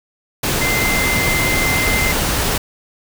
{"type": "tone in noise", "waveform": "sine", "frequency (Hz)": 2079, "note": "C7", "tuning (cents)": -12, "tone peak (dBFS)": -18, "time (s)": [0.61, 2.12], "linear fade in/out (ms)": 5, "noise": "pink", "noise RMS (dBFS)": -18, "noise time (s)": [0.43, 2.58], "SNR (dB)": -3, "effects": []}